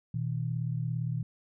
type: tone pair together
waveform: sine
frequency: 121.4 / 158.93 Hz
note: B2 / D#3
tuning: -29 / +37 cents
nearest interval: perfect fourth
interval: 466 cents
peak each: -31 / -33 dBFS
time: 0.14-1.23 s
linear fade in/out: 5 ms
effects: none